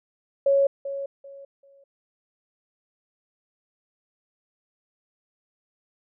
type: tone with echo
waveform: sine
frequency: 554 Hz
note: C#5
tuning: 1 cent flat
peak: -16 dBFS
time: 0.46-0.67 s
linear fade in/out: 5 ms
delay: 390 ms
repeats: 3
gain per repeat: -12 dB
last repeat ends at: 1.84 s
effects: none